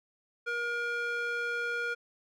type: tone with band-pass filter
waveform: square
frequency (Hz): 474.5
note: A#4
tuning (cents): +31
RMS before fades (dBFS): -33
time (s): 0.46-1.95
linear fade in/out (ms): 20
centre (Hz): 1600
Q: 2.2
effects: none